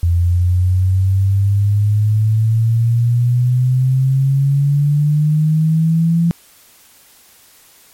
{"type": "exponential sweep", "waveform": "sine", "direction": "up", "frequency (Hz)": [85, 170.1], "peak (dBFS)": -10, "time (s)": [0.03, 6.31], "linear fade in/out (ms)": 0, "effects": ["white hiss -47 dBFS RMS until 7.93 s", "MP3 64 kbps"]}